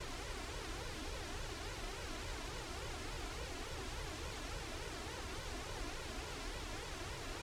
pink noise with flanger, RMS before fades -44 dBFS, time 0-7.42 s, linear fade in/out 10 ms, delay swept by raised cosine 2 to 3 ms, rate 3.5 Hz, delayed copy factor +0.75, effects low-pass 7000 Hz 12 dB/octave

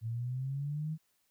sine linear sweep, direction up, 110.6 to 160 Hz, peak -33 dBFS, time 0.01-0.98 s, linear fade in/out 50 ms, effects white hiss -75 dBFS RMS until 1.3 s

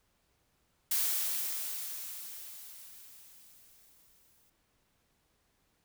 blue noise with exponential decay, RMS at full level -29 dBFS, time 0.91-4.5 s, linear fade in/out 5 ms, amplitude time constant 780 ms, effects pink hiss -74 dBFS RMS until 5.84 s

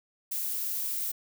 violet noise, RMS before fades -32 dBFS, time 0.31-1.12 s, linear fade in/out 10 ms, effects none

